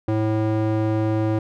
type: tone with band-pass filter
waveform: square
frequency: 109 Hz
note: A2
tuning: 16 cents flat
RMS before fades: -21 dBFS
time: 0.08-1.39 s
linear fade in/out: 5 ms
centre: 360 Hz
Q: 0.92
effects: none